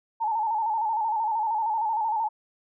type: tone with vibrato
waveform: sine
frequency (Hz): 880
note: A5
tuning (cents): 0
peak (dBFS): -23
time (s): 0.2-2.29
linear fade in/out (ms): 20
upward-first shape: square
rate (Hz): 13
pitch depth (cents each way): 61
effects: none